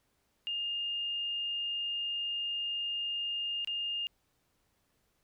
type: tone with dropouts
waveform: sine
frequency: 2823 Hz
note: F7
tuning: 18 cents sharp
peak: -32 dBFS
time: 0.47-4.07 s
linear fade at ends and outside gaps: 0 ms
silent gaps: 3.647-3.674 s
effects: pink hiss -75 dBFS RMS until 5.23 s